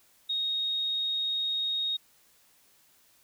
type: tone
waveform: sine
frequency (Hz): 3737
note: A#7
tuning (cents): +4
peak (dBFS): -27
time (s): 0.29-1.97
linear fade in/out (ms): 10
effects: white hiss -63 dBFS RMS until 3.23 s